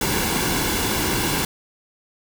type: noise with comb filter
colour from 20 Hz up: pink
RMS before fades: -22 dBFS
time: 0.01-1.45 s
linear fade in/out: 2 ms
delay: 1.6 ms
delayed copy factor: -0.55
effects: none